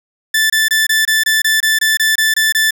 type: tone bursts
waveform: sawtooth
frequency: 1758 Hz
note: A6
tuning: 2 cents flat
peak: -7 dBFS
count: 13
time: 0.34-2.708 s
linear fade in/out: 5 ms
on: 160 ms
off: 24 ms
effects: none